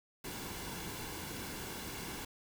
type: noise with comb filter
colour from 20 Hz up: pink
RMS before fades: -43 dBFS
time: 0.24-2.25 s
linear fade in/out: 5 ms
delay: 1.6 ms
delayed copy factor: -0.5
effects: none